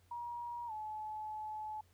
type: tone with pitch glide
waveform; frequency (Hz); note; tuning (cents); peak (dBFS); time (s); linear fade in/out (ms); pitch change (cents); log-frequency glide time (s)
sine; 953 to 858.9; A#5 to A5; +38 to -42; -40; 0.11-1.81; 5; -180; 0.67-0.72
effects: added 89 Hz sine -66 dBFS peak until 1.93 s + pink hiss -72 dBFS RMS until 1.93 s